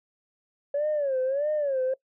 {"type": "tone with vibrato", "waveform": "sine", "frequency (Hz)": 560, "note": "C#5", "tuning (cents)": 18, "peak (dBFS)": -22, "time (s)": [0.74, 1.94], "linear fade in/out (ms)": 5, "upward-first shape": "sine", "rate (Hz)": 1.6, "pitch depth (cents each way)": 150, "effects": ["noise-tail reverb RT60 0.1 s tail -22 dB re dry", "tanh soft clip ceiling -20 dBFS"]}